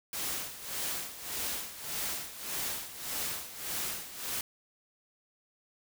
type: noise with tremolo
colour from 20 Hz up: white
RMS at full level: -34 dBFS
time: 0.13-4.41 s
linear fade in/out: 2 ms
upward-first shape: sine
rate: 1.7 Hz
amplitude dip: 75%
effects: none